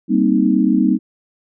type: chord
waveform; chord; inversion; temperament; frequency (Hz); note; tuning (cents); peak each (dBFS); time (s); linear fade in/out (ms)
sine; C minor seventh; second; equal; 196 / 233.1 / 261.6 / 311.1; G3 / Bb3 / C4 / Eb4; 0 / 0 / 0 / 0; -17; 0.08-0.99; 50
effects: none